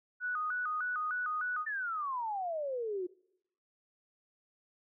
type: tone with vibrato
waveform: sine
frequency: 1354 Hz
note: E6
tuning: 46 cents sharp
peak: -32 dBFS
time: 0.2-1.66 s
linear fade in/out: 50 ms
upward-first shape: square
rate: 3.3 Hz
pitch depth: 150 cents each way
type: exponential sweep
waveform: sine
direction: down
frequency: 1804 to 350 Hz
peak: -33 dBFS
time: 1.66-3.07 s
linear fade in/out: 10 ms
effects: noise-tail reverb RT60 0.8 s tail -24 dB re dry